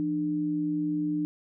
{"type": "tone pair together", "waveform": "sine", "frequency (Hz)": [168.56, 299.8], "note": ["E3", "D4"], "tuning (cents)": [39, 36], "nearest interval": "minor seventh", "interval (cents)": 997, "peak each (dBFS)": [-34, -26], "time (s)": [0, 1.25], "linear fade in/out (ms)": 0, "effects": []}